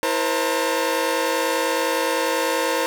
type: tone cluster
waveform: sawtooth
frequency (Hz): 327.1 / 481 / 531 / 902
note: E4 / B4 / C5 / A5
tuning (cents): -13 / -46 / +25 / +43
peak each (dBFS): -24 / -21 / -20 / -22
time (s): 0.03-2.86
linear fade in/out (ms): 0
effects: none